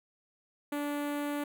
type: tone with notch filter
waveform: sawtooth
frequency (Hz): 290.5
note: D4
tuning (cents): -19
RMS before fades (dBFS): -34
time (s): 0.72-1.44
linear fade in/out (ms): 5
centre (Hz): 5300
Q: 0.8
effects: none